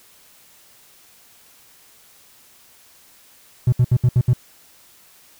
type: tone bursts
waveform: triangle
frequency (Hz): 123.6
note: B2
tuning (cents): +2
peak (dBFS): -8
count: 6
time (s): 3.67-4.334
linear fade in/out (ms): 5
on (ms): 54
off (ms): 68
effects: tanh soft clip ceiling -6 dBFS + white hiss -51 dBFS RMS until 5.39 s